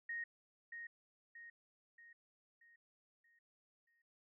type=tone with echo; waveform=sine; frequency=1864.7 Hz; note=A#6; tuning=in tune; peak=-40 dBFS; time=0.09-0.24 s; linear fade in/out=5 ms; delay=630 ms; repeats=6; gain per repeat=-6 dB; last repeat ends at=4.02 s; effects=none